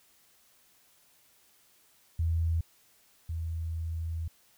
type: tone pair in turn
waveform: sine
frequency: 82.41 / 81.89 Hz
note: E2 / E2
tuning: 0 / -11 cents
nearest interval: unison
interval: 11 cents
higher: first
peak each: -25 / -31 dBFS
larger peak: first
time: 2.19-2.61 / 3.29-4.28 s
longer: second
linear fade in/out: 5 ms
effects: white hiss -64 dBFS RMS until 4.57 s